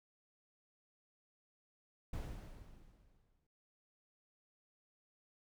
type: noise with exponential decay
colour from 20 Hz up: brown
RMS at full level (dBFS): -40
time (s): 2.13-3.47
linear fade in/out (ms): 5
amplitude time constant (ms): 290
effects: none